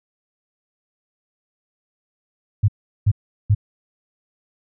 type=tone bursts; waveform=sine; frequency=103.4 Hz; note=G#2; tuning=7 cents flat; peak=-11 dBFS; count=3; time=2.63-3.549 s; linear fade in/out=10 ms; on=53 ms; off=380 ms; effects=none